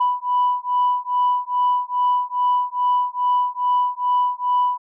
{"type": "beating tone pair", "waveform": "sine", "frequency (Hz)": [987.8, 990.2], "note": ["B5", "B5"], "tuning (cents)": [0, 4], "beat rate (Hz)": 2.4, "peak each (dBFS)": -19, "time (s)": [0, 4.78], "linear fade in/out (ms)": 10, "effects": ["tanh soft clip ceiling -11 dBFS"]}